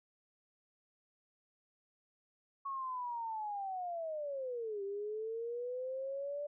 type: linear two-way sweep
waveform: sine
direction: down then up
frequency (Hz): 1108.7 to 392 to 588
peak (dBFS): -37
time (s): 2.65-6.47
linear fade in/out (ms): 10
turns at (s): 4.83
effects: none

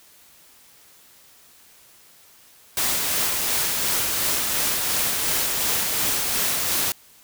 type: noise with tremolo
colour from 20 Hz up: white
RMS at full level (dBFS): -22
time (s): 2.77-6.92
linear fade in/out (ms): 2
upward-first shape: sine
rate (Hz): 2.8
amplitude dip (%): 25
effects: white hiss -52 dBFS RMS until 7.23 s

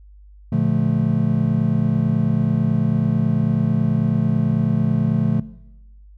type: chord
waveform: triangle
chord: Bb major seventh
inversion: none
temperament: just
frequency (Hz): 116.54 / 145.68 / 174.81 / 218.5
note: Bb2 / D3 / F3 / A3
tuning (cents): 0 / -14 / +2 / -12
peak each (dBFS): -21 / -18 / -20 / -19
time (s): 0.52-5.4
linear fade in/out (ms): 5
effects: noise-tail reverb RT60 1.0 s tail -19 dB re dry + added 50 Hz sine -42 dBFS peak until 6.17 s

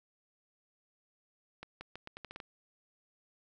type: accelerating click train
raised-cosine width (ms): 0.3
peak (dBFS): -28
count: 9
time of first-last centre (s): 1.63-2.402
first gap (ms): 180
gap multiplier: 0.81
effects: none

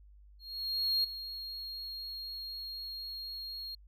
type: tone with ADSR envelope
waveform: triangle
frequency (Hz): 4274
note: C8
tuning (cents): +36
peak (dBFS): -25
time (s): 0.39-3.75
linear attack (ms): 650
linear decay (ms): 8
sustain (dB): -13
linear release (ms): 4
effects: added 50 Hz sine -54 dBFS peak until 3.87 s

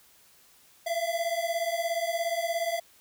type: beating tone pair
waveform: square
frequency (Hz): 666 / 683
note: E5 / F5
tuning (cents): +18 / -39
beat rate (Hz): 17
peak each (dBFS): -31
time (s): 0.86-2.8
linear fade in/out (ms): 10
effects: white hiss -59 dBFS RMS until 3 s

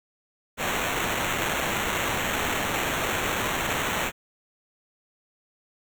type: noise with sample-and-hold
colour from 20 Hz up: blue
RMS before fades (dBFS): -27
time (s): 0.57-4.12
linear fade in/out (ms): 50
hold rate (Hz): 4900
effects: none

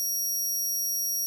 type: tone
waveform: 20% pulse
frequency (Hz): 5670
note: F8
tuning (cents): +25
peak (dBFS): -21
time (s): 0-1.26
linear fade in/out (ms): 0
effects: none

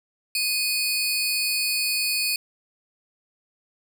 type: tone pair together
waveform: sawtooth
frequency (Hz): 2489 / 4450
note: D#7 / C#8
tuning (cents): 0 / +6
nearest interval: minor seventh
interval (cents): 1006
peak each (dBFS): -22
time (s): 0.35-2.36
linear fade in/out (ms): 2
effects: none

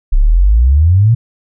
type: exponential sweep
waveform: sine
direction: up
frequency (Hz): 31.4 to 120.8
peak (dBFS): -5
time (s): 0.12-1.15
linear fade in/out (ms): 10
effects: none

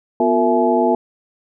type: tone cluster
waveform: sine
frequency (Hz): 248.3 / 358.1 / 456.4 / 665 / 850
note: B3 / F4 / A#4 / E5 / G#5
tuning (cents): +9 / +43 / -37 / +15 / +40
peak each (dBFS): -19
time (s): 0.2-0.95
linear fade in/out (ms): 2
effects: none

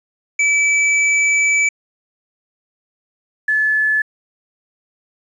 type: tone pair in turn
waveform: square / sine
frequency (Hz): 2305 / 1726.8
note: D7 / A6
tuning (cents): -33 / -33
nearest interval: perfect fourth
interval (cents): 500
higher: first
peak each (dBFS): -13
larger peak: neither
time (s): 0.39-1.69 / 3.48-4.02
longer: first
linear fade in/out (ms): 5
effects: resampled to 22050 Hz + 8-bit

